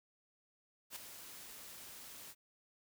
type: noise with ADSR envelope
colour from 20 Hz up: white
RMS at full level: -44 dBFS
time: 0.9-2.35 s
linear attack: 61 ms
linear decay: 5 ms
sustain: -8 dB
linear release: 46 ms
effects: none